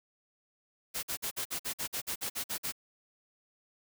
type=noise bursts; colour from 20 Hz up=white; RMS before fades=-35 dBFS; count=13; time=0.94-2.723 s; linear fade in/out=20 ms; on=91 ms; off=50 ms; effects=none